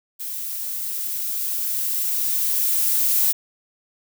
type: noise with level ramp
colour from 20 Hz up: violet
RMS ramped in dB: -30 to -18 dBFS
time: 0.19-3.33 s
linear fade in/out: 20 ms
effects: none